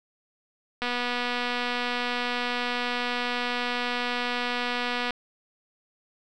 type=click train; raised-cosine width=0.3 ms; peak=-13 dBFS; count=1047; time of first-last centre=0.82-5.107 s; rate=244 Hz; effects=none